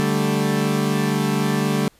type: chord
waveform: 30% pulse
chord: D suspended fourth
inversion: none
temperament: equal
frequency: 146.83 / 196 / 220 Hz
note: D3 / G3 / A3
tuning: 0 / 0 / 0 cents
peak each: -20 dBFS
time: 0-1.88 s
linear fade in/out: 0 ms
effects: pink hiss -56 dBFS RMS until 1.99 s + resampled to 32000 Hz